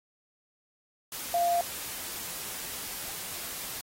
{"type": "tone in noise", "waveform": "sine", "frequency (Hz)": 693, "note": "F5", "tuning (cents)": -14, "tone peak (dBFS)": -23, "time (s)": [1.34, 1.61], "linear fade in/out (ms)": 2, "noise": "white", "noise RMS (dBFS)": -38, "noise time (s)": [1.12, 3.81], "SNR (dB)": 12, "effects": ["AAC 48 kbps"]}